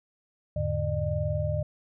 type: tone cluster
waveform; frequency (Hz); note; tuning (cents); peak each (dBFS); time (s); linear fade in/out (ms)
sine; 83.2 / 104.5 / 146.1 / 603; E2 / G#2 / D3 / D5; +17 / +11 / -9 / +46; -31; 0.56-1.63; 5
effects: none